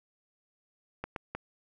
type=clicks; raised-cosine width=0.5 ms; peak=-20 dBFS; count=3; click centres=1.04 / 1.162 / 1.35 s; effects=none